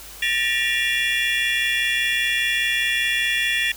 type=tone cluster; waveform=triangle; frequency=1780 / 1905 / 2389 / 2767 / 3379 Hz; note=A6 / A#6 / D7 / F7 / G#7; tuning=+20 / +37 / +29 / -17 / +29 cents; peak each=-24 dBFS; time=0.22-3.72 s; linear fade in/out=5 ms; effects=added 50 Hz sine -46 dBFS peak until 3.76 s + white hiss -40 dBFS RMS until 3.76 s